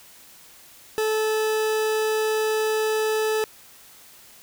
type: tone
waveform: 40% pulse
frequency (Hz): 434.6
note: A4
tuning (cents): -21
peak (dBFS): -20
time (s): 0.98-3.44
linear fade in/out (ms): 0
effects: white hiss -49 dBFS RMS until 4.42 s